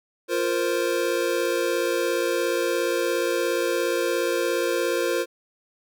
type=chord; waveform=square; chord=F suspended fourth; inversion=none; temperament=equal; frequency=349.2 / 466.2 / 523.3 Hz; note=F4 / Bb4 / C5; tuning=0 / 0 / 0 cents; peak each=-27 dBFS; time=0.28-5.26 s; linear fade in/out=50 ms; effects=none